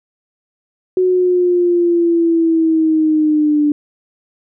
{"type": "linear sweep", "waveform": "sine", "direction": "down", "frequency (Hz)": [370, 293.7], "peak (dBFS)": -10, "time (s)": [0.97, 3.72], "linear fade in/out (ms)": 2, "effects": []}